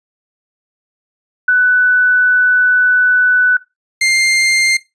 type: tone pair in turn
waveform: sine / sawtooth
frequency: 1492 / 2104 Hz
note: F#6 / C7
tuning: +14 / +9 cents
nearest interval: tritone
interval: 595 cents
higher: second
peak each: -7 / -7 dBFS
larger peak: neither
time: 1.48-3.57 / 4.01-4.77 s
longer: first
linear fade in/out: 5 ms
effects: noise-tail reverb RT60 0.2 s tail -18 dB re dry + resampled to 22050 Hz